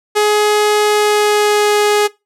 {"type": "tone with pitch glide", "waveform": "sawtooth", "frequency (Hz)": [420, 416.6], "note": ["G#4", "G#4"], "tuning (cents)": [19, 5], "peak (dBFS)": -6, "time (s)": [0.15, 2.08], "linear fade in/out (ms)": 20, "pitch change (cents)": -14, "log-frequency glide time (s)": [0.85, 1.76], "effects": ["noise-tail reverb RT60 0.2 s tail -19 dB re dry", "low-pass 12000 Hz 12 dB/octave"]}